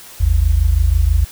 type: tone pair together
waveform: sine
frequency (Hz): 53.01 / 79.2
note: G#1 / D#2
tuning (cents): +36 / +31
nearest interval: perfect fifth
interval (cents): 695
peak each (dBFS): -13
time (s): 0.2-1.25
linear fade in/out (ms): 10
effects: white hiss -38 dBFS RMS until 1.31 s